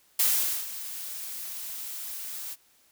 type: noise with ADSR envelope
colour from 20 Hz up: blue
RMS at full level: -22 dBFS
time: 0.19-2.56 s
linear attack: 7 ms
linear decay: 460 ms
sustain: -15 dB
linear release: 35 ms
effects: white hiss -63 dBFS RMS until 2.91 s